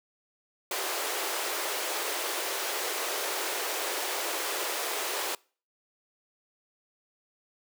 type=high-pass noise; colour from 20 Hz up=pink; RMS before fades=-32 dBFS; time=0.71-5.35 s; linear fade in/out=2 ms; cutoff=360 Hz; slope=48 dB/octave; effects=noise-tail reverb RT60 0.4 s tail -25 dB re dry